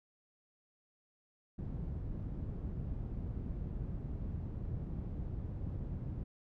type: low-pass noise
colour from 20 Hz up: white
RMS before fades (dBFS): -40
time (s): 1.58-6.24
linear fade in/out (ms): 10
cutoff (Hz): 120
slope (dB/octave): 12
effects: none